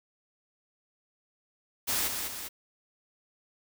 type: noise with echo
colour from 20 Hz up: white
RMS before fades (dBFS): -29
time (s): 1.87-2.09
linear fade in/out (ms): 20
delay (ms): 200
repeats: 2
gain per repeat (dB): -5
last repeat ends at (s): 2.49
effects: none